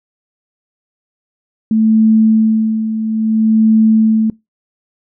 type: tone with tremolo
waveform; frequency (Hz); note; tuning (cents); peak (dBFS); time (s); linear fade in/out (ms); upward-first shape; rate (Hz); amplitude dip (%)
sine; 220; A3; 0; -6; 1.71-4.3; 2; sine; 0.6; 65
effects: noise-tail reverb RT60 0.2 s tail -23 dB re dry